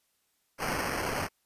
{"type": "noise with sample-and-hold", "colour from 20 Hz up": "violet", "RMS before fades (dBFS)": -32, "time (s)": [0.58, 1.29], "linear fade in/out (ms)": 50, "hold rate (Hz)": 3675, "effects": ["white hiss -74 dBFS RMS until 1.45 s", "resampled to 32000 Hz"]}